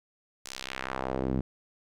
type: tone with band-pass filter sweep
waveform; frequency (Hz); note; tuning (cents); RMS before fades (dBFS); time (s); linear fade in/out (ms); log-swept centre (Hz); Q
sawtooth; 65.41; C2; 0; -33; 0.45-1.41; 5; 7100 to 200; 1.2
effects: none